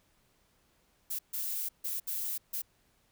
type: noise bursts at uneven times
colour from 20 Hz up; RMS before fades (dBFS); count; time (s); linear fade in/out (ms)
violet; -35; 5; 1.1-1.19 / 1.33-1.69 / 1.84-2 / 2.07-2.38 / 2.53-2.62; 10
effects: pink hiss -70 dBFS RMS until 3.11 s